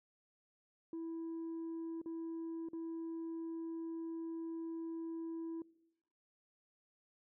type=tone with dropouts; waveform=sine; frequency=329.1 Hz; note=E4; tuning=3 cents flat; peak=-38 dBFS; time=0.93-5.62 s; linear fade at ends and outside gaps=2 ms; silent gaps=2.016-2.059 / 2.687-2.732 s; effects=noise-tail reverb RT60 0.9 s tail -24 dB re dry + tanh soft clip ceiling -39 dBFS